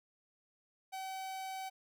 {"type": "tone", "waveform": "45% pulse", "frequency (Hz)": 763, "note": "G5", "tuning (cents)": -47, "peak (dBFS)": -40, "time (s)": [0.92, 1.7], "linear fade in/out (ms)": 20, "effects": []}